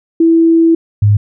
sine tone pair in turn, 329.6 / 103.56 Hz, E4 / G#2, 0 / -4 cents, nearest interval octave + minor sixth, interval 2004 cents, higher first, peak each -5 dBFS, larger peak neither, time 0.2-0.75 / 1.02-1.17 s, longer first, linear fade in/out 5 ms, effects none

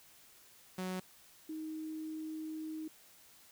sawtooth / sine tone pair in turn, 185 / 313.9 Hz, F#3 / D#4, 0 / +15 cents, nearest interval major sixth, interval 915 cents, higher second, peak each -33 / -39 dBFS, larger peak first, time 0.78-1 / 1.49-2.88 s, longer second, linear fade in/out 5 ms, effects white hiss -61 dBFS RMS until 3.51 s

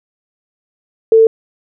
sine tone, 447.5 Hz, A4, 29 cents sharp, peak -4 dBFS, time 1.12-1.27 s, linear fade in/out 2 ms, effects none

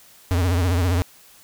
square tone with vibrato, 88.6 Hz, F2, 25 cents sharp, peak -18 dBFS, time 0.31-1.02 s, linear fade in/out 0 ms, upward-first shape triangle, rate 15 Hz, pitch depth 130 cents each way, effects white hiss -50 dBFS RMS until 1.43 s

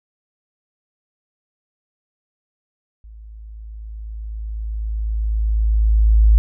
sine tone with level ramp, 54 Hz, A1, 32 cents flat, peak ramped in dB -37 to -7 dBFS, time 3.04-6.38 s, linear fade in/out 0 ms, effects none

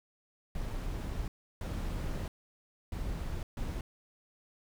brown noise bursts at uneven times, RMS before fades -36 dBFS, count 4, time 0.55-1.28 / 1.61-2.28 / 2.92-3.43 / 3.57-3.81 s, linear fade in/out 2 ms, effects none

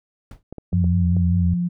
brown noise with exponential decay, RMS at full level -32 dBFS, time 0.31-0.43 s, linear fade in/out 2 ms, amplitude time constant 26 ms
clicks, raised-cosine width 2 ms, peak -21 dBFS, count 5, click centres 0.526 / 0.583 / 0.729 / 0.843 / 1.167 s
sine tone, 175.4 Hz, F3, 8 cents sharp, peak -19 dBFS, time 0.72-1.69 s, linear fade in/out 20 ms
sine tone with vibrato, 88.9 Hz, F2, 31 cents sharp, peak -17 dBFS, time 0.73-1.54 s, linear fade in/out 5 ms, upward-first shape sine, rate 5.1 Hz, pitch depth 100 cents each way
effects none

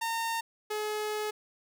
sawtooth tone pair in turn, 914 / 424.7 Hz, A#5 / G#4, -34 / +39 cents, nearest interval octave + minor second, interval 1327 cents, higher first, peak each -26 / -27 dBFS, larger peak first, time 0.01-0.41 / 0.7-1.31 s, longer second, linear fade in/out 10 ms, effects none

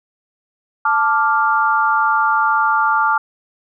sine chord, D minor, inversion second, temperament equal, 880 / 1174.7 / 1396.9 Hz, A5 / D6 / F6, 0 / 0 / 0 cents, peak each -17 dBFS, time 0.85-3.18 s, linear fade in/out 5 ms, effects none

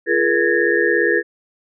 sine tone cluster, 343.6 / 420.8 / 478.1 / 1670 / 1815 Hz, F4 / G#4 / A#4 / G#6 / A#6, -28 / +23 / +44 / +9 / -47 cents, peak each -20 dBFS, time 0.06-1.23 s, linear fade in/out 50 ms, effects none

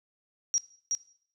sine tone with echo, 5690 Hz, F8, 31 cents sharp, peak -23 dBFS, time 0.54-0.58 s, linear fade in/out 0 ms, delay 370 ms, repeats 1, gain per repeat -3 dB, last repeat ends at 0.95 s, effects noise-tail reverb RT60 0.6 s tail -18 dB re dry

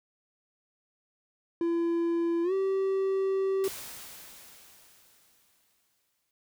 triangle tone with pitch glide, 337.8 to 385.8 Hz, E4 to G4, +42 to -28 cents, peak -23 dBFS, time 1.61-3.68 s, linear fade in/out 2 ms, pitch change +230 cents, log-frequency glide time 2.43-2.53 s
white noise with exponential decay, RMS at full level -39 dBFS, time 3.64-6.31 s, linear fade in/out 0 ms, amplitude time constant 580 ms
effects none

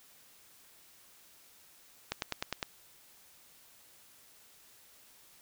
click train, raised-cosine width 0.2 ms, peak -15 dBFS, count 6, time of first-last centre 2.12-2.628 s, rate 9.84 Hz, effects white hiss -60 dBFS RMS until 5.41 s

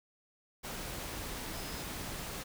sine tone in noise, 5080 Hz, D#8, 35 cents sharp, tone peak -51 dBFS, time 1.52-1.84 s, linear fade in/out 20 ms, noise pink, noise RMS -41 dBFS, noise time 0.63-2.44 s, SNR -13 dB, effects none

